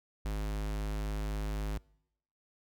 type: tone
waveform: square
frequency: 51.91 Hz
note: G#1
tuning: in tune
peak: -33 dBFS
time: 0.25-1.78 s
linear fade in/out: 5 ms
effects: noise-tail reverb RT60 0.8 s tail -25 dB re dry